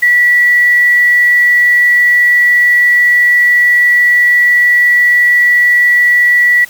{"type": "tone with quantisation", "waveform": "sine", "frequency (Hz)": 1949, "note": "B6", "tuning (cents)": -23, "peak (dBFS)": -5, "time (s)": [0.02, 6.65], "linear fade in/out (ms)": 10, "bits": 5, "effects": ["white hiss -36 dBFS RMS until 6.69 s"]}